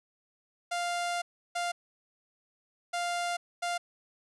sawtooth tone bursts at uneven times, 698.5 Hz, F5, in tune, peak -26 dBFS, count 4, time 0.71-1.22 / 1.55-1.72 / 2.93-3.37 / 3.62-3.78 s, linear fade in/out 10 ms, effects resampled to 24000 Hz

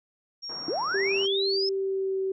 sine tone with tremolo, 5560 Hz, F8, 9 cents flat, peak -33 dBFS, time 0.42-1.28 s, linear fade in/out 20 ms, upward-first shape triangle, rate 1.9 Hz, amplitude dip 25%
white band-pass noise, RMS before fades -45 dBFS, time 0.49-1.26 s, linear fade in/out 5 ms, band 130 to 1300 Hz, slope 24 dB/octave
sine linear sweep, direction up, 280 to 5274 Hz, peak -26 dBFS, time 0.68-1.69 s, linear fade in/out 2 ms
sine tone with pitch glide, 392 to 383 Hz, G4 to G4, 0 to -40 cents, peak -25 dBFS, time 0.94-2.32 s, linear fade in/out 5 ms, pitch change -40 cents, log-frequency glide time 1.39-2.21 s
effects none

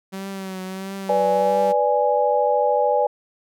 sawtooth tone with vibrato, 190.9 Hz, G3, 46 cents flat, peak -25 dBFS, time 0.12-1.73 s, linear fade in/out 20 ms, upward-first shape triangle, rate 1.5 Hz, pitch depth 47 cents each way
sine chord, G# diminished, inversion first, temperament equal, 493.9 / 587.3 / 830.6 Hz, B4 / D5 / G#5, 0 / 0 / 0 cents, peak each -21 / -20 / -20 dBFS, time 1.09-3.07 s, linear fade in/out 5 ms
effects none

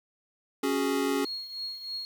square chord, C# suspended fourth, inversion none, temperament equal, 277.2 / 370 / 415.3 Hz, C#4 / F#4 / G#4, 0 / 0 / 0 cents, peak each -29 / -33 / -31 dBFS, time 0.63-1.25 s, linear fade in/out 5 ms
sine tone with tremolo, 4300 Hz, C8, 47 cents sharp, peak -31 dBFS, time 1.25-2.05 s, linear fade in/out 0 ms, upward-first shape triangle, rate 3.2 Hz, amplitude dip 70%
effects 9-bit

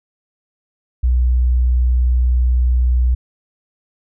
sine tone, 61.74 Hz, B1, in tune, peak -11 dBFS, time 1.03-3.15 s, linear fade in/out 10 ms, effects none

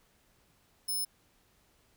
5% pulse tone, 5220 Hz, E8, 18 cents flat, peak -25 dBFS, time 0.88-1.05 s, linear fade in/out 10 ms, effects pink hiss -68 dBFS RMS until 1.96 s

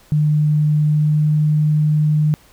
sine tone with pitch glide, 150.9 to 151.95 Hz, D3 to D#3, +47 to -41 cents, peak -12 dBFS, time 0.12-2.34 s, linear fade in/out 0 ms, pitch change +12 cents, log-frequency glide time 0.82-1.31 s, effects pink hiss -50 dBFS RMS until 2.52 s

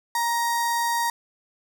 sawtooth tone with notch filter, 938 Hz, A#5, 11 cents sharp, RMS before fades -24 dBFS, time 0.15-1.1 s, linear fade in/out 2 ms, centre 2800 Hz, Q 1.6, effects none

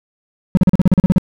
triangle tone bursts, 185 Hz, F#3, in tune, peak -4 dBFS, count 11, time 0.55-1.182 s, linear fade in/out 0 ms, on 22 ms, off 39 ms, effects none

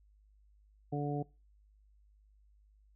harmonic tone, 145.1 Hz, D3, 21 cents flat, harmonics 1 / 2 / 3 / 4 / 5, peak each -35 / -38 / -40 / -47 / -41 dBFS, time 0.92-1.23 s, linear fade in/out 10 ms, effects noise-tail reverb RT60 0.3 s tail -23 dB re dry + added 51 Hz sine -62 dBFS peak until 2.95 s

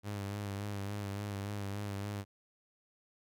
sawtooth tone with vibrato, 101.1 Hz, G#2, 46 cents flat, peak -33 dBFS, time 0.03-2.25 s, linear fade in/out 50 ms, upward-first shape sine, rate 3.5 Hz, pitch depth 40 cents each way, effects none

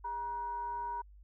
sine tone with frequency modulation, 952 Hz, A#5, 36 cents sharp, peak -35 dBFS, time 0.04-1.02 s, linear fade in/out 10 ms, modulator 542 Hz, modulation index 0.27, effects added 50 Hz sine -53 dBFS peak until 1.23 s

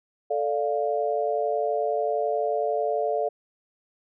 sine chord, D minor, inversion second, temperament equal, 440 / 587.3 / 698.5 Hz, A4 / D5 / F5, 0 / 0 / 0 cents, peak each -27 dBFS, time 0.3-3.29 s, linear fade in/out 10 ms, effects none

